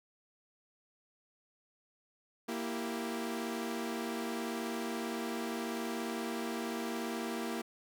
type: chord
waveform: sawtooth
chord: E diminished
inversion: second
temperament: equal with one note detuned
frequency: 233.1 / 331.2 / 392 Hz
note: Bb3 / E4 / G4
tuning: 0 / +8 / 0 cents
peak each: -34 / -37 / -38 dBFS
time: 2.48-7.62 s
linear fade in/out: 10 ms
effects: none

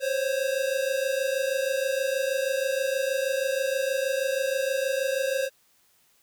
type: tone pair together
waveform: square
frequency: 522.7 / 549 Hz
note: C5 / C#5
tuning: -2 / -17 cents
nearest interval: minor second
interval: 85 cents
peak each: -28 dBFS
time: 0-5.5 s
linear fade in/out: 50 ms
effects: white hiss -64 dBFS RMS until 6.22 s

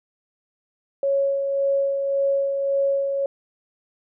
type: tone with tremolo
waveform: sine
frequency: 553 Hz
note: C#5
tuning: 4 cents flat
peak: -17 dBFS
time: 1.03-3.26 s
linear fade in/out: 2 ms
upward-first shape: sine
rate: 1.8 Hz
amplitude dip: 40%
effects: none

